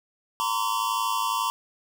square tone cluster, 921 / 1023 / 1135 Hz, A#5 / C6 / C#6, -21 / -39 / +41 cents, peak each -30 / -28 / -30 dBFS, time 0.4-1.5 s, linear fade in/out 0 ms, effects 10-bit

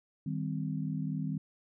sine chord, C minor, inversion first, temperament equal with one note detuned, 155.56 / 196 / 260.1 Hz, Eb3 / G3 / C4, 0 / 0 / -10 cents, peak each -34 / -37 / -38 dBFS, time 0.26-1.38 s, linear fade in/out 5 ms, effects none

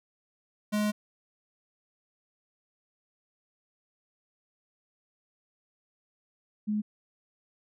square / sine tone pair in turn, 210 / 211 Hz, G#3 / G#3, +19 / +28 cents, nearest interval unison, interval 9 cents, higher second, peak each -26 dBFS, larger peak neither, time 0.72-0.92 / 6.67-6.82 s, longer first, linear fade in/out 20 ms, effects none

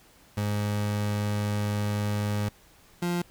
30% pulse tone pair in turn, 103.83 / 174.62 Hz, G#2 / F3, 0 / 0 cents, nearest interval major sixth, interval 900 cents, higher second, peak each -23 dBFS, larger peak neither, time 0.37-2.49 / 3.02-3.22 s, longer first, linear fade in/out 5 ms, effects pink hiss -57 dBFS RMS until 3.3 s

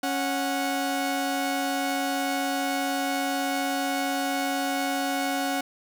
sawtooth tone pair together, 275.7 / 736 Hz, C#4 / F#5, -9 / -9 cents, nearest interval octave + perfect fourth, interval 1700 cents, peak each -24 dBFS, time 0.03-5.61 s, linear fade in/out 5 ms, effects none

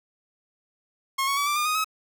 sawtooth tone with pitch steps, 1080 / 1111 / 1142.9 / 1175.7 / 1209.5 / 1244.2 / 1279.9 Hz, C#6 / C#6 / D6 / D6 / D#6 / D#6 / D#6, -45 / +4 / -47 / +2 / -49 / 0 / +49 cents, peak -19 dBFS, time 1.18-1.845 s, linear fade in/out 10 ms, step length 95 ms, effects none

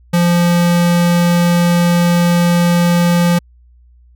square tone, 173.4 Hz, F3, 12 cents flat, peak -10 dBFS, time 0.13-3.39 s, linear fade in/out 10 ms, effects added 60 Hz sine -43 dBFS peak until 4.15 s

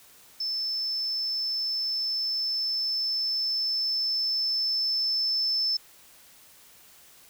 sine tone with level ramp, 5274 Hz, E8, in tune, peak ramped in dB -27 to -23 dBFS, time 0.4-5.77 s, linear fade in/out 5 ms, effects white hiss -54 dBFS RMS until 7.29 s

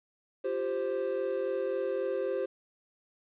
triangle chord, F suspended second, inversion none, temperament just, 349.2 / 392.9 / 523.8 Hz, F4 / G4 / C5, 0 / +4 / +2 cents, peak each -36 / -31 / -30 dBFS, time 0.44-2.46 s, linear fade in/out 10 ms, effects resampled to 8000 Hz + 10-bit

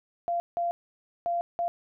sine tone bursts at uneven times, 690 Hz, F5, 21 cents flat, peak -25 dBFS, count 4, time 0.28-0.4 / 0.57-0.71 / 1.26-1.41 / 1.59-1.68 s, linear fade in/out 0 ms, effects none

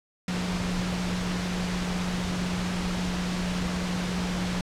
sine tone in noise, 180 Hz, F#3, 47 cents flat, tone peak -28 dBFS, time 0.28-4.61 s, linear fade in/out 2 ms, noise pink, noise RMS -32 dBFS, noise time 0.28-4.61 s, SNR +1 dB, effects low-pass 6000 Hz 12 dB/octave

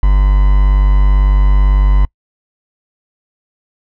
triangle tone with quantisation, 49 Hz, G1, in tune, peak -4 dBFS, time 0.03-2.05 s, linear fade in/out 0 ms, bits 4, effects noise-tail reverb RT60 0.1 s tail -26 dB re dry + low-pass 2000 Hz 12 dB/octave

